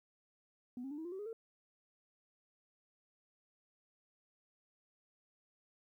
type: tone with pitch steps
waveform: sine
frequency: 246.9 / 269.2 / 293.6 / 320.2 / 349.2 / 380.8 / 415.2 / 452.8 Hz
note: B3 / C4 / D4 / D#4 / F4 / F#4 / G#4 / A4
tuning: 0 / +49 / 0 / +50 / 0 / +50 / 0 / +50 cents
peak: -40 dBFS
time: 0.77-1.33 s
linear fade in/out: 2 ms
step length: 70 ms
effects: tanh soft clip ceiling -38 dBFS + 13-bit